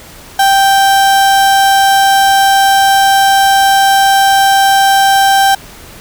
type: tone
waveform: 35% pulse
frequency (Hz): 784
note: G5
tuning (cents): 0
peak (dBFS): -4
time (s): 0.39-5.55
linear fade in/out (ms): 5
effects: pink hiss -34 dBFS RMS until 6 s